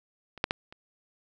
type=clicks; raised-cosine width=0.3 ms; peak=-28 / -8 / -10 / -30 dBFS; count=4; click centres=0.377 / 0.441 / 0.509 / 0.725 s; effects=none